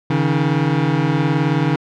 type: beating tone pair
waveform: 25% pulse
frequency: 140.2 / 159.2 Hz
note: C#3 / D#3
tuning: +20 / +40 cents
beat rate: 19 Hz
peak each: -14 dBFS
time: 0.1-1.76 s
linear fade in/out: 5 ms
effects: low-pass 3000 Hz 12 dB/octave